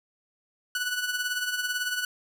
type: tone with tremolo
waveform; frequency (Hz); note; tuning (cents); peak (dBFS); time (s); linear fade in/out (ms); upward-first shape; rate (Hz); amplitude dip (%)
sawtooth; 1480; F#6; 0; -21; 0.75-2.05; 2; triangle; 18; 65
effects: none